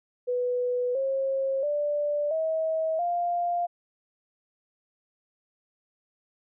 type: tone with pitch steps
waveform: sine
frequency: 493.9 / 538.6 / 587.3 / 640.5 / 698.5 Hz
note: B4 / C#5 / D5 / E5 / F5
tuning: 0 / -50 / 0 / -50 / 0 cents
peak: -24 dBFS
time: 0.27-3.67 s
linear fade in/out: 20 ms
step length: 680 ms
effects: none